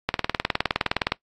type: click train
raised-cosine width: 0.3 ms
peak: -5 dBFS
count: 21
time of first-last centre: 0.09-1.121 s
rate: 19.4 Hz
effects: noise-tail reverb RT60 0.1 s tail -19 dB re dry + AAC 48 kbps